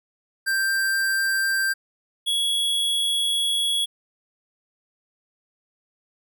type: tone pair in turn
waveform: square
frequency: 1576 / 3349 Hz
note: G6 / G#7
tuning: +9 / +14 cents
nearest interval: octave + minor second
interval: 1305 cents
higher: second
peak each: -21 dBFS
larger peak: neither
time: 0.46-1.74 / 2.26-3.86 s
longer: second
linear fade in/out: 20 ms
effects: none